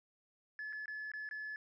sine tone with dropouts, 1719 Hz, A6, 41 cents flat, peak -39 dBFS, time 0.59-1.56 s, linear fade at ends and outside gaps 1 ms, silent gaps 0.726-0.73 / 0.858-0.88 / 1.117-1.136 / 1.29-1.311 s, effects tanh soft clip ceiling -38 dBFS

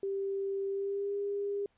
sine tone with pitch glide, 392.6 to 403.4 Hz, G4 to G4, +3 to +50 cents, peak -31 dBFS, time 0.03-1.66 s, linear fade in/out 2 ms, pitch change +47 cents, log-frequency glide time 0.69-1.15 s, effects pink hiss -73 dBFS RMS until 1.77 s + resampled to 8000 Hz

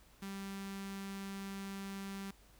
sawtooth tone with notch filter, 196 Hz, G3, in tune, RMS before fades -44 dBFS, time 0.22-2.31 s, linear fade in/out 5 ms, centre 540 Hz, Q 0.94, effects added 50 Hz sine -63 dBFS peak until 2.59 s + pink hiss -65 dBFS RMS until 2.59 s

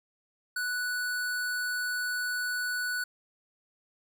square tone, 1480 Hz, F#6, in tune, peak -30 dBFS, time 0.56-3.04 s, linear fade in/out 5 ms, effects none

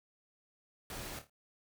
pink noise with echo, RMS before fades -44 dBFS, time 0.9-1.19 s, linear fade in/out 2 ms, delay 27 ms, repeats 4, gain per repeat -8 dB, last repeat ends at 1.298 s, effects none

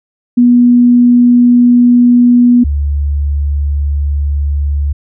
sine tone pair in turn, 243 / 71.83 Hz, B3 / D2, -28 / -38 cents, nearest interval octave + major sixth, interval 2110 cents, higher first, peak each -3 / -10 dBFS, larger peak first, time 0.37-2.64 / 2.64-4.93 s, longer second, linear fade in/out 10 ms, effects none

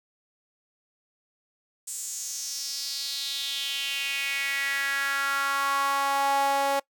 sawtooth tone with high-pass filter sweep, 277.2 Hz, C#4, in tune, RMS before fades -28 dBFS, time 1.87-6.8 s, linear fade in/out 10 ms, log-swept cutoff 7900 to 660 Hz, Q 4.1, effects noise-tail reverb RT60 0.1 s tail -23 dB re dry

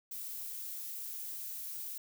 violet noise, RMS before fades -42 dBFS, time 0.11-1.98 s, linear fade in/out 5 ms, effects none

